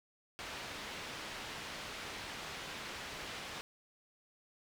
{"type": "low-pass noise", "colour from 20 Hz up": "white", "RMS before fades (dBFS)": -45, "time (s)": [0.39, 3.61], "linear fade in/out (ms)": 0, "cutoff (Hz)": 3400, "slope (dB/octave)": 12, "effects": []}